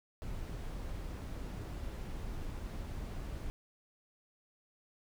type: noise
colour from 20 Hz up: brown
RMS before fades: -41 dBFS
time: 0.22-3.5 s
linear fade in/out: 0 ms
effects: none